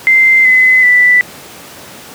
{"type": "tone with pitch steps", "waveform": "sine", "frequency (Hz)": [2082, 2030, 1978.8], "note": ["C7", "B6", "B6"], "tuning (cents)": [-9, 47, 3], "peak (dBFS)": -4, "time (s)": [0.07, 1.21], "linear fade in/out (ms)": 0, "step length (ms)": 380, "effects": ["pink hiss -32 dBFS RMS until 2.14 s", "high-pass 150 Hz 12 dB/octave"]}